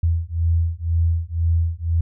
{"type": "beating tone pair", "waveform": "sine", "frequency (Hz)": [82.41, 84.41], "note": ["E2", "E2"], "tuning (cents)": [0, 42], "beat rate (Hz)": 2, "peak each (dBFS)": -20, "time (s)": [0.03, 2.01], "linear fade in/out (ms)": 5, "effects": []}